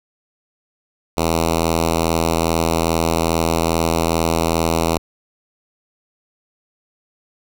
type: tone with notch filter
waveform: 5% pulse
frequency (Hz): 82.41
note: E2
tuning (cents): 0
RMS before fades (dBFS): -18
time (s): 1.17-4.98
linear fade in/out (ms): 5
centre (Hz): 1800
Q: 1.5
effects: none